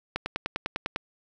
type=click train; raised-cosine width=0.3 ms; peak=-12 dBFS; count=9; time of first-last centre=0.16-0.961 s; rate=9.99 Hz; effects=none